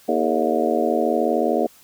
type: harmonic tone with a mistuned harmonic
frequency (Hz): 79.2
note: D#2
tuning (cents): +31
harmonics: 3 / 4 / 5 / 6 / 7 / 8 / 9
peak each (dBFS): -25 / -25 / -25 / -25 / -25 / -25 / -25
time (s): 0.08-1.67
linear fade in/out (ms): 10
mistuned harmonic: 6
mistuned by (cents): -96
effects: white hiss -51 dBFS RMS until 1.83 s